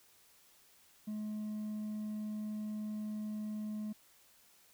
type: tone with hard clipping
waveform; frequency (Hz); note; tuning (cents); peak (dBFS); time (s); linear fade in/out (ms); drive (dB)
sine; 212.7; G#3; +42; -38; 1.07-3.93; 10; 2
effects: white hiss -65 dBFS RMS until 4.73 s